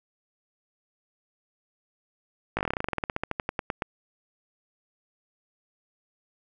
slowing click train, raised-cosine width 0.5 ms, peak -12 dBFS, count 24, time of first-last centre 2.57-3.822 s, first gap 18 ms, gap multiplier 1.09, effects none

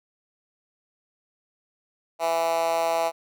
10% pulse tone with high-pass filter, 165.8 Hz, E3, 10 cents sharp, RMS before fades -24 dBFS, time 2.19-3.12 s, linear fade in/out 50 ms, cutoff 690 Hz, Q 3.4, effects none

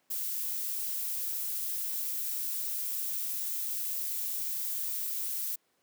violet noise, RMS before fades -34 dBFS, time 0.1-5.56 s, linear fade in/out 10 ms, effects pink hiss -73 dBFS RMS until 5.82 s + high-pass 200 Hz 12 dB/octave

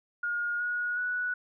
sine tone with pitch steps, 1427 / 1450.3 / 1473.9 Hz, F6 / F#6 / F#6, +37 / -35 / -7 cents, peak -28 dBFS, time 0.23-1.34 s, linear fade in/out 5 ms, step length 370 ms, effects none

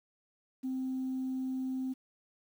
sine tone, 260.4 Hz, C4, 8 cents flat, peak -31 dBFS, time 0.63-1.94 s, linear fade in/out 20 ms, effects tanh soft clip ceiling -29 dBFS + 10-bit

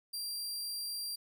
sawtooth tone, 4736 Hz, D8, 14 cents sharp, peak -34 dBFS, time 0.13-1.16 s, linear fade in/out 10 ms, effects 12-bit

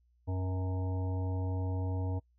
harmonic tone with a mistuned harmonic, 92.3 Hz, F#2, 4 cents flat, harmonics 1 / 3 / 5 / 7 / 9 / 10, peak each -31 / -41 / -45 / -48 / -50 / -51 dBFS, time 0.27-2.2 s, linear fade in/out 20 ms, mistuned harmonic 5, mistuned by +40 cents, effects noise-tail reverb RT60 0.1 s tail -26 dB re dry + added 60 Hz sine -66 dBFS peak until 2.38 s

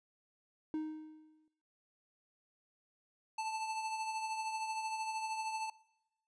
triangle tone with exponential decay, 311.1 Hz, D#4, in tune, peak -31 dBFS, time 0.74-1.48 s, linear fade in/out 1 ms, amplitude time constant 160 ms
square tone with tremolo, 880 Hz, A5, in tune, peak -35 dBFS, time 3.38-5.7 s, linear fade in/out 5 ms, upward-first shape triangle, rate 13 Hz, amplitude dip 50%
effects noise-tail reverb RT60 0.9 s tail -22 dB re dry + resampled to 22050 Hz

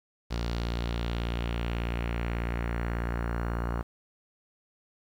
sawtooth tone with low-pass filter sweep, 58.27 Hz, A#1, in tune, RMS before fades -31 dBFS, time 0.3-3.83 s, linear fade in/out 20 ms, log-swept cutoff 4800 to 1300 Hz, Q 2.2, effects 9-bit

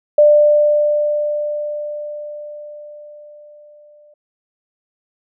sine tone with exponential decay, 594 Hz, D5, 20 cents sharp, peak -5 dBFS, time 0.18-4.14 s, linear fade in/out 5 ms, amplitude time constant 860 ms, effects none

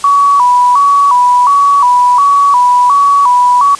sine tone with vibrato, 1054 Hz, C6, 12 cents sharp, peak -4 dBFS, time 0.04-3.75 s, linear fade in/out 2 ms, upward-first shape square, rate 1.4 Hz, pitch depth 120 cents each way, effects white hiss -29 dBFS RMS until 3.79 s + resampled to 22050 Hz

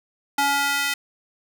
square tone with high-pass filter sweep, 281.9 Hz, C#4, 29 cents sharp, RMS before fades -22 dBFS, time 0.38-0.94 s, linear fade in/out 5 ms, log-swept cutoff 770 to 2000 Hz, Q 1.3, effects none

